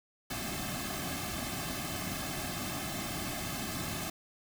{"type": "noise with comb filter", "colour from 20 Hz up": "pink", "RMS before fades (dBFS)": -37, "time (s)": [0.3, 4.1], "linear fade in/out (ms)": 5, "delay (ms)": 2.1, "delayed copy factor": -0.9, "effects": []}